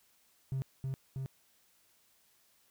triangle tone with echo, 133.4 Hz, C3, 34 cents sharp, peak -29 dBFS, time 0.52-0.62 s, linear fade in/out 0 ms, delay 320 ms, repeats 2, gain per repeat -2 dB, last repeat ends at 1.26 s, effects tanh soft clip ceiling -27 dBFS + white hiss -69 dBFS RMS until 2.7 s

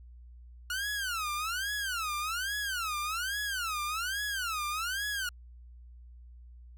sawtooth tone with vibrato, 1417 Hz, F6, 25 cents sharp, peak -28 dBFS, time 0.7-5.29 s, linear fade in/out 2 ms, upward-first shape sine, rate 1.2 Hz, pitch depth 300 cents each way, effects added 60 Hz sine -48 dBFS peak until 6.77 s

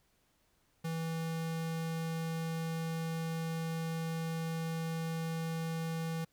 square tone, 163.4 Hz, E3, 15 cents flat, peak -35 dBFS, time 0.84-6.25 s, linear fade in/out 10 ms, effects pink hiss -73 dBFS RMS until 6.32 s

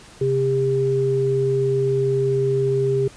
sine tone pair together, 133.55 / 400.8 Hz, C3 / G4, +36 / +38 cents, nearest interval octave + perfect fifth, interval 1902 cents, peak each -22 / -18 dBFS, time 0.21-3.08 s, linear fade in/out 5 ms, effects pink hiss -45 dBFS RMS until 3.16 s + resampled to 22050 Hz

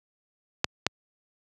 clicks, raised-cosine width 0.2 ms, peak -4 dBFS, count 2, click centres 0.644 / 0.866 s, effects high-pass 80 Hz 12 dB/octave

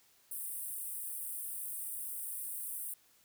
pink high-pass noise, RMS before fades -41 dBFS, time 0.31-2.94 s, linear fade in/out 5 ms, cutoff 8500 Hz, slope 96 dB/octave, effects white hiss -67 dBFS RMS until 3.24 s

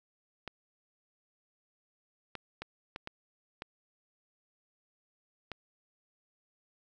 clicks, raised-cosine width 0.3 ms, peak -23 dBFS, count 7, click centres 0.477 / 2.353 / 2.62 / 2.961 / 3.074 / 3.621 / 5.517 s, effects none

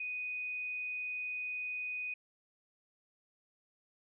sine tone, 2489 Hz, D#7, in tune, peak -36 dBFS, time 0-2.14 s, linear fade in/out 5 ms, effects none

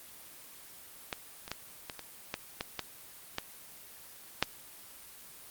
clicks, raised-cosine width 0.2 ms, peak -16 / -24 / -17 / -20 / -24 / -15 / -15 / -16 / -14 / -7 dBFS, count 10, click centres 1.128 / 1.479 / 1.516 / 1.898 / 1.993 / 2.341 / 2.609 / 2.793 / 3.384 / 4.426 s, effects white hiss -51 dBFS RMS until 5.5 s + Opus 24 kbps

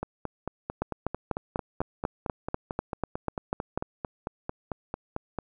two click trains, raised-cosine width 1 ms, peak -13 / -17 dBFS, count 13 / 25, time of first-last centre 0.82-3.776 / 0.03-5.387 s, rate 4.06 / 4.48 Hz, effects none

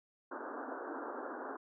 pink band-pass noise, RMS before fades -43 dBFS, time 0.31-1.57 s, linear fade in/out 10 ms, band 250 to 1600 Hz, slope 96 dB/octave, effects none

